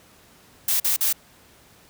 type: noise bursts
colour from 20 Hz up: blue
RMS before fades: -21 dBFS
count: 3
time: 0.68-1.128 s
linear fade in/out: 5 ms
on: 120 ms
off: 44 ms
effects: pink hiss -53 dBFS RMS until 1.89 s + high-pass 60 Hz 12 dB/octave